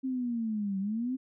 sine linear two-way sweep, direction down then up, 266.1 to 190 to 266.1 Hz, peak -29 dBFS, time 0.03-1.17 s, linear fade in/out 20 ms, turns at 0.79 s, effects none

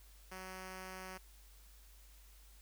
5% pulse tone, 186.9 Hz, F#3, 18 cents sharp, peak -35 dBFS, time 0.31-1.18 s, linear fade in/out 10 ms, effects added 50 Hz sine -58 dBFS peak until 2.61 s + white hiss -65 dBFS RMS until 2.61 s

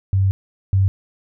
sine tone pair in turn, 96.5 / 96.5 Hz, G2 / G2, -27 / -27 cents, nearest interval unison, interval 0 cents, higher neither, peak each -13 / -12 dBFS, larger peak second, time 0.13-0.31 / 0.73-0.88 s, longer first, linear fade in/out 0 ms, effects none

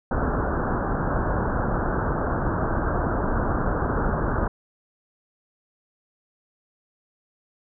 pink low-pass noise, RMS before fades -24 dBFS, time 0.11-4.48 s, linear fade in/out 5 ms, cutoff 1600 Hz, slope 96 dB/octave, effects none

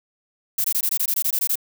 violet noise bursts, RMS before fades -21 dBFS, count 12, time 0.58-1.556 s, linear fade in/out 5 ms, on 63 ms, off 20 ms, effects none

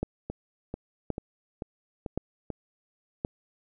two click trains, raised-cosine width 2 ms, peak -20 / -15 dBFS, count 6 / 4, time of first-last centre 0.3-2.503 / 0.03-3.249 s, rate 2.27 / 0.932 Hz, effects none

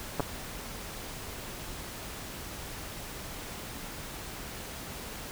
clicks, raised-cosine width 1 ms, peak -14 dBFS, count 2, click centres 0.197 / 0.204 s, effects pink hiss -41 dBFS RMS until 5.31 s

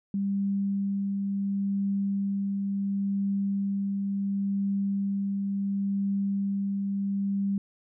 sine tone with tremolo, 198.1 Hz, G3, 18 cents sharp, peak -24 dBFS, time 0.14-7.58 s, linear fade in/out 2 ms, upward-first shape triangle, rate 0.71 Hz, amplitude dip 25%, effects none

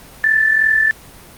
sine tone with amplitude modulation, 1760 Hz, A6, in tune, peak -8 dBFS, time 0.24-0.91 s, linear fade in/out 0 ms, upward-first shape sine, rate 42.8 Hz, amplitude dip 60%, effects pink hiss -40 dBFS RMS until 1.37 s + Opus 24 kbps

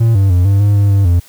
triangle tone with pitch steps, 114.6 / 97.8 / 89.2 / 99.1 / 102.3 / 100.9 / 99.1 / 86.8 Hz, A#2 / G2 / F2 / G2 / G#2 / G#2 / G2 / F2, -29 / -4 / +37 / +19 / -26 / -49 / +19 / -10 cents, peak -5 dBFS, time 0-1.2 s, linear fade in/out 10 ms, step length 150 ms, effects white hiss -43 dBFS RMS until 1.28 s

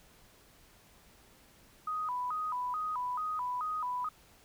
sine tone with vibrato, 1113 Hz, C#6, 7 cents sharp, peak -32 dBFS, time 1.87-4.09 s, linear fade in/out 5 ms, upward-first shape square, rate 2.3 Hz, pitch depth 200 cents each way, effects pink hiss -61 dBFS RMS until 4.44 s

